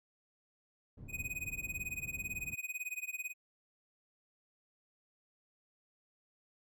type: low-pass noise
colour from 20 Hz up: white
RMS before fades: -49 dBFS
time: 0.97-2.55 s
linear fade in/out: 10 ms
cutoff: 130 Hz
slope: 12 dB/octave
type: tone with tremolo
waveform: square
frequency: 2497 Hz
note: D#7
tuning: 6 cents sharp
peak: -36 dBFS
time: 1.08-3.34 s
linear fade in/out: 50 ms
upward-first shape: sine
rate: 18 Hz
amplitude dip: 95%
effects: none